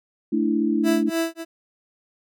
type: chord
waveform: sine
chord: A suspended fourth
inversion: none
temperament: just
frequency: 220 / 293.3 / 330 Hz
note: A3 / D4 / E4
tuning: 0 / -2 / +2 cents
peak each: -23 dBFS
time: 0.32-1.1 s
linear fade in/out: 10 ms
type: tone with tremolo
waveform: 30% pulse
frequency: 329.6 Hz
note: E4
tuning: in tune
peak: -17 dBFS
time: 0.83-1.45 s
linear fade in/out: 50 ms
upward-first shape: sine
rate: 3.4 Hz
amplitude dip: 100%
effects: none